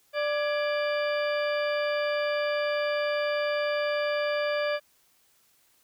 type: harmonic tone with a mistuned harmonic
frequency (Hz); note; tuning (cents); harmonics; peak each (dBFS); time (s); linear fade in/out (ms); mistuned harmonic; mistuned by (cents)
590; D5; +8; 1 / 2 / 3 / 4 / 5 / 6 / 8; -26 / -36 / -34 / -37 / -42 / -43 / -42; 0.13-4.8; 50; 3; -92
effects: white hiss -65 dBFS RMS until 5.83 s